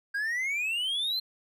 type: exponential sweep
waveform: triangle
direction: up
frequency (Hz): 1596 to 4186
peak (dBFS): -26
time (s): 0.14-1.2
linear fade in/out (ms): 10
effects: none